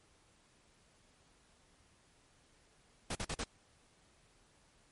pink noise bursts, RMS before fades -38 dBFS, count 4, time 3.1-3.44 s, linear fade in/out 5 ms, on 52 ms, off 44 ms, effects pink hiss -68 dBFS RMS until 4.91 s + MP3 48 kbps

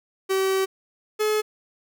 45% pulse tone pair in turn, 383.3 / 427.4 Hz, G4 / G#4, -39 / +50 cents, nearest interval major second, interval 189 cents, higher second, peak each -20 dBFS, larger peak neither, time 0.29-0.66 / 1.19-1.42 s, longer first, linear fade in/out 20 ms, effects none

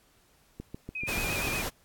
click train, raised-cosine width 3 ms, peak -25 dBFS, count 7, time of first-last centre 0.6-1.471 s, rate 6.89 Hz
sine tone with vibrato, 2462 Hz, D#7, 19 cents flat, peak -32 dBFS, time 0.95-1.62 s, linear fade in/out 5 ms, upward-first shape square, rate 8.6 Hz, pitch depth 43 cents each way
pink noise, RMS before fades -33 dBFS, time 1.07-1.7 s, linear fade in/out 20 ms
effects pink hiss -64 dBFS RMS until 1.84 s + AAC 64 kbps

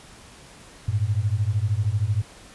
sine beating tone pair, 98 / 111 Hz, G2 / A2, 0 / +16 cents, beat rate 13 Hz, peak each -23 dBFS, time 0.88-2.22 s, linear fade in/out 5 ms, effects pink hiss -47 dBFS RMS until 2.54 s + resampled to 24000 Hz

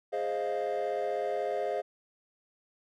triangle chord, F minor seventh, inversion first, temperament equal with one note detuned, 415.3 / 526 / 622.3 / 698.5 Hz, Ab4 / C5 / Eb5 / F5, 0 / +9 / 0 / 0 cents, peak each -32 dBFS, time 0.12-1.82 s, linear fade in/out 20 ms, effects tanh soft clip ceiling -22 dBFS

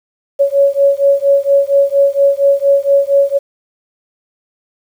sine beating tone pair, 556 / 560.3 Hz, C#5 / C#5, +5 / +18 cents, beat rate 4.3 Hz, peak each -11 dBFS, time 0.39-3.39 s, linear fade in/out 20 ms, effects 7-bit

